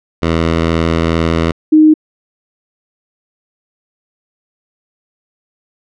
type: tone pair in turn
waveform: 10% pulse / sine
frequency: 82.41 / 309.8 Hz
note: E2 / D#4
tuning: 0 / -7 cents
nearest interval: octave + major seventh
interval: 2293 cents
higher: second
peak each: -3 dBFS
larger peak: neither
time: 0.22-1.52 / 1.72-1.94 s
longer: first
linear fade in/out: 10 ms
effects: low-pass 4000 Hz 12 dB/octave